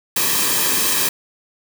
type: noise with comb filter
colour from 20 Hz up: white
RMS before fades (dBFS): -18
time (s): 0.16-1.09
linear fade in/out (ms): 5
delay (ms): 1.4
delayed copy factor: -0.65
effects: none